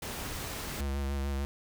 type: noise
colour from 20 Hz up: pink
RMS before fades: -38 dBFS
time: 0.02-0.81 s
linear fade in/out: 5 ms
type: tone with vibrato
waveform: square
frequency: 69.3 Hz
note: C#2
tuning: in tune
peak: -31 dBFS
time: 0.8-1.45 s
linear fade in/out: 0 ms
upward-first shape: sine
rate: 6.7 Hz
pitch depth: 32 cents each way
effects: none